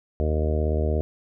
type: harmonic tone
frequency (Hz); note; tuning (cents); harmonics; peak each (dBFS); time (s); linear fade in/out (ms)
77; D#2; -17; 1 / 2 / 3 / 4 / 5 / 6 / 7 / 8 / 9; -22 / -33 / -33 / -35 / -31 / -31 / -37 / -32 / -41; 0.2-1.01; 0
effects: none